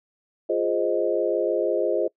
sine chord, F minor seventh, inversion none, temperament equal, 349.2 / 415.3 / 523.3 / 622.3 Hz, F4 / Ab4 / C5 / Eb5, 0 / 0 / 0 / 0 cents, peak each -26 dBFS, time 0.49-2.08 s, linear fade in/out 10 ms, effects noise-tail reverb RT60 0.1 s tail -24 dB re dry

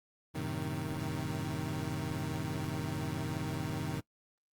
25% pulse chord, F# diminished seventh, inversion none, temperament equal, 92.5 / 110 / 130.81 / 155.56 Hz, F#2 / A2 / C3 / Eb3, 0 / 0 / 0 / 0 cents, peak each -38 / -39 / -36 / -34 dBFS, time 0.34-4.01 s, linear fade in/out 20 ms, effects noise-tail reverb RT60 0.1 s tail -22 dB re dry + Opus 32 kbps

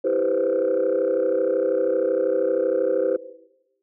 sine chord, C major seventh, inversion first, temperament just, 327 / 392.4 / 490.5 / 523.3 Hz, E4 / G4 / B4 / C5, -14 / +2 / -12 / 0 cents, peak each -27 / -24 / -23 / -21 dBFS, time 0.04-3.17 s, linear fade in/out 10 ms, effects noise-tail reverb RT60 1.0 s tail -17 dB re dry + tanh soft clip ceiling -13 dBFS

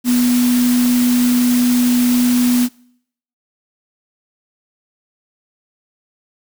sine tone in noise, 245.5 Hz, B3, 10 cents flat, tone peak -11 dBFS, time 0.04-2.69 s, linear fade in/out 50 ms, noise white, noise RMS -24 dBFS, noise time 0.04-2.69 s, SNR +10 dB, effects noise-tail reverb RT60 0.7 s tail -24 dB re dry

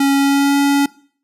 square tone with pitch glide, 276.9 to 281.7 Hz, C#4 to C#4, -2 to +28 cents, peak -12 dBFS, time 0-0.86 s, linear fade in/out 5 ms, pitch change +30 cents, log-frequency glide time 0.13-0.57 s, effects noise-tail reverb RT60 0.5 s tail -21 dB re dry + resampled to 32000 Hz

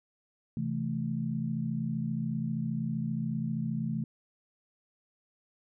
sine chord, A minor, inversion first, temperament just, 132 / 165 / 220 Hz, C3 / E3 / A3, +16 / +2 / 0 cents, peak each -35 / -34 / -33 dBFS, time 0.57-4.04 s, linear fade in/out 2 ms, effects none

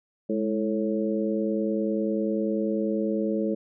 harmonic tone with a mistuned harmonic, 110 Hz, A2, in tune, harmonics 2 / 3 / 4 / 5, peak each -27 / -29 / -30 / -31 dBFS, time 0.29-3.55 s, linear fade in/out 10 ms, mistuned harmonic 2, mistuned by -77 cents, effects none

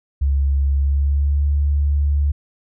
sine tone with pitch glide, 69.3 to 71.99 Hz, C#2 to D2, 0 to -34 cents, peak -14 dBFS, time 0.21-2.32 s, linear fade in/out 10 ms, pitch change +66 cents, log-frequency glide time 0.74-1.46 s, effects none

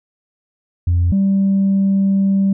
sine tone pair in turn, 87 / 195.31 Hz, F2 / G3, -6 / -6 cents, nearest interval octave + major second, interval 1400 cents, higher second, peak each -10 dBFS, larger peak neither, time 0.87-1.12 / 1.12-2.53 s, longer second, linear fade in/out 5 ms, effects tanh soft clip ceiling -9 dBFS

